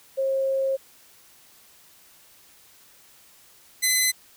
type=tone pair in turn; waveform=sine / 10% pulse; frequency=537 / 2027 Hz; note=C5 / B6; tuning=+45 / +45 cents; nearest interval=octave + major seventh; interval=2300 cents; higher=second; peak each=-21 / -10 dBFS; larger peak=second; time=0.17-0.77 / 3.82-4.12 s; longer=first; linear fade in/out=20 ms; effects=white hiss -54 dBFS RMS until 4.36 s